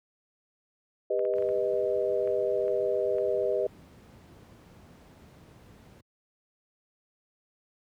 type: chord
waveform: sine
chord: G augmented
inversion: none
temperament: equal with one note detuned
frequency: 399.1 / 493.9 / 622.3 Hz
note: G4 / B4 / D#5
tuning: +31 / 0 / 0 cents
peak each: -29 dBFS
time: 1.1-3.67 s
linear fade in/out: 5 ms
type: clicks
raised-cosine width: 0.5 ms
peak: -32 dBFS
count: 9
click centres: 1.193 / 1.252 / 1.338 / 1.384 / 1.424 / 1.49 / 2.275 / 2.681 / 3.184 s
type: noise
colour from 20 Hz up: brown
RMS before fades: -47 dBFS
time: 1.35-6.01 s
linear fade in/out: 5 ms
effects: high-pass 100 Hz 12 dB/octave